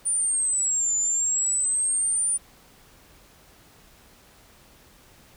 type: exponential two-way sweep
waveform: sine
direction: down then up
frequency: 9397 to 7040 to 9397 Hz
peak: -21 dBFS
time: 0.05-2.38 s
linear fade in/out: 20 ms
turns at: 0.96 s
effects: pink hiss -54 dBFS RMS until 5.36 s